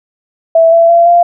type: tone with pitch steps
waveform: sine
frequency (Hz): 658 / 669.5 / 681.2 / 693.1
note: E5 / E5 / F5 / F5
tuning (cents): -3 / +27 / -43 / -13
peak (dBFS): -3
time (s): 0.55-1.23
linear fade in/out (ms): 5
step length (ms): 170
effects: none